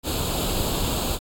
pink noise with comb filter, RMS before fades -25 dBFS, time 0.03-1.19 s, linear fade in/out 50 ms, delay 0.26 ms, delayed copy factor +0.75, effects AAC 64 kbps

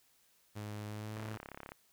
sawtooth tone with pitch glide, 105.1 to 109.06 Hz, G#2 to A2, +21 to -15 cents, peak -37 dBFS, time 0.55-1.38 s, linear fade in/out 20 ms, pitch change +64 cents, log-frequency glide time 0.87-1.22 s
click train, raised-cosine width 0.5 ms, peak -30 dBFS, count 20, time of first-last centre 1.17-1.719 s, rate 34.6 Hz
effects white hiss -70 dBFS RMS until 1.92 s

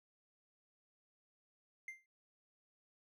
triangle tone with exponential decay, 2093 Hz, C7, in tune, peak -39 dBFS, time 1.88-2.06 s, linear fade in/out 2 ms, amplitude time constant 37 ms, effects none

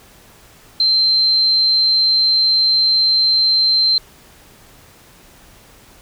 sine tone, 4122 Hz, C8, 27 cents flat, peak -11 dBFS, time 0.8-3.98 s, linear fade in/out 2 ms, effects pink hiss -46 dBFS RMS until 6.01 s

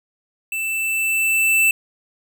square tone with level ramp, 2654 Hz, E7, 11 cents sharp, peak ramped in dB -23 to -13 dBFS, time 0.52-1.71 s, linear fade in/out 2 ms, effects 9-bit

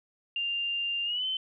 sine tone with pitch glide, 2794 to 3065 Hz, F7 to G7, 0 to -40 cents, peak -28 dBFS, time 0.36-1.37 s, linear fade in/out 2 ms, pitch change +160 cents, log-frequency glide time 1.04-1.26 s, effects none

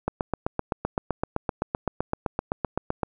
click train, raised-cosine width 1 ms, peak -10 dBFS, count 24, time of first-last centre 0.08-3.033 s, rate 7.79 Hz, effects none

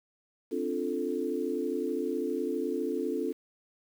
sine chord, D minor seventh, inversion third, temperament equal, 261.6 / 293.7 / 349.2 / 440 Hz, C4 / D4 / F4 / A4, 0 / 0 / 0 / 0 cents, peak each -35 / -35 / -34 / -33 dBFS, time 0.51-3.33 s, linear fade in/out 20 ms, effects 9-bit

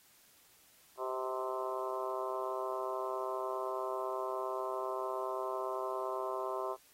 harmonic tone with a mistuned harmonic, 130 Hz, C3, 11 cents flat, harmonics 3 / 4 / 5 / 6 / 7 / 8 / 9 / 10, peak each -40 / -44 / -40 / -49 / -45 / -40 / -49 / -49 dBFS, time 0.97-6.77 s, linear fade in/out 50 ms, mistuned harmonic 5, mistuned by -20 cents, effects white hiss -64 dBFS RMS until 6.93 s + AAC 48 kbps

